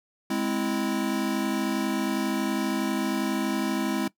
square chord, Ab augmented, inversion none, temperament equal with one note detuned, 207.7 / 260.1 / 329.6 Hz, Ab3 / C4 / E4, 0 / -10 / 0 cents, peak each -30 dBFS, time 0.3-4.08 s, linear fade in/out 5 ms, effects noise-tail reverb RT60 0.1 s tail -19 dB re dry

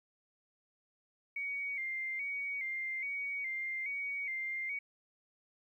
sine tone with vibrato, 2172 Hz, C#7, 36 cents flat, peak -35 dBFS, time 1.36-4.79 s, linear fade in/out 5 ms, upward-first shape square, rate 1.2 Hz, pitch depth 59 cents each way, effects 12-bit

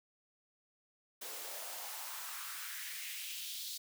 white noise with high-pass filter sweep, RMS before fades -44 dBFS, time 1.21-3.78 s, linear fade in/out 10 ms, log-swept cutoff 420 to 4200 Hz, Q 2.6, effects none

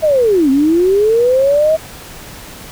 sine linear two-way sweep, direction down then up, 645 to 260.8 to 645 Hz, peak -8 dBFS, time 0.02-1.77 s, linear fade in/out 20 ms, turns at 0.5 s, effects pink hiss -33 dBFS RMS until 2.71 s

